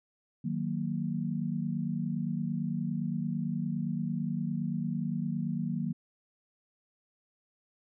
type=chord; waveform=sine; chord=D# minor; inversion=none; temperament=equal; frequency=155.56 / 185 / 233.1 Hz; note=D#3 / F#3 / A#3; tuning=0 / 0 / 0 cents; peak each=-34 dBFS; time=0.44-5.93 s; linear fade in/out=10 ms; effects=none